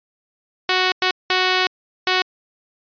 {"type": "tone bursts at uneven times", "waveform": "5% pulse", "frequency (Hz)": 370, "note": "F#4", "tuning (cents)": 0, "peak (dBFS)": -4, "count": 4, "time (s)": [[0.69, 0.92], [1.02, 1.11], [1.3, 1.67], [2.07, 2.22]], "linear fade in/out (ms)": 2, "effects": ["resampled to 11025 Hz"]}